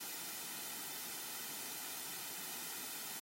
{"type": "noise with comb filter", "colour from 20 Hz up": "white", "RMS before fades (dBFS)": -45, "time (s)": [0, 3.2], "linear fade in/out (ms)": 10, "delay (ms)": 1.8, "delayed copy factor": -0.5, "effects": ["high-pass 150 Hz 12 dB/octave", "AAC 48 kbps"]}